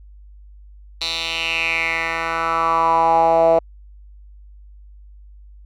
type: tone with band-pass filter sweep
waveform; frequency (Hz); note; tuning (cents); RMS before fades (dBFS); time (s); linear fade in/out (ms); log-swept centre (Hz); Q
10% pulse; 164.81; E3; 0; -18; 1.01-3.59; 5; 4000 to 610; 4.9
effects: added 50 Hz sine -40 dBFS peak until 5.65 s